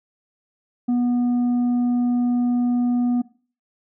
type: tone with tanh clipping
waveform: sine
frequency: 243.8 Hz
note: B3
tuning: 22 cents flat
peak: -18 dBFS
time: 0.88-3.22 s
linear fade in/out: 10 ms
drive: 4 dB
effects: noise-tail reverb RT60 0.4 s tail -19 dB re dry